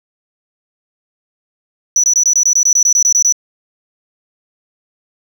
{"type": "tone bursts", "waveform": "sine", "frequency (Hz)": 5920, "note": "F#8", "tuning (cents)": 0, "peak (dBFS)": -5, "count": 14, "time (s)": [1.96, 3.324], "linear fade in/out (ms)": 2, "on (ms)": 77, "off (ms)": 22, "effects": ["tanh soft clip ceiling -7 dBFS"]}